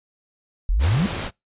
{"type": "exponential sweep", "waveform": "sine", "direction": "up", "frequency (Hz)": [37.05, 208.8], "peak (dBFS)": -16, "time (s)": [0.69, 1.06], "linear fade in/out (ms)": 0}
{"type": "noise", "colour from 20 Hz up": "pink", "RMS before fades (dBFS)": -28, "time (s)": [0.79, 1.31], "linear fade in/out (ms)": 50}
{"effects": ["noise-tail reverb RT60 0.2 s tail -26 dB re dry", "resampled to 8000 Hz"]}